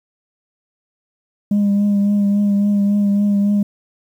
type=tone with vibrato; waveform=sine; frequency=203 Hz; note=G#3; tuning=39 cents flat; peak=-10 dBFS; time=1.51-3.63 s; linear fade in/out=5 ms; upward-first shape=triangle; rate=3.6 Hz; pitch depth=27 cents each way; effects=tanh soft clip ceiling -11 dBFS + 8-bit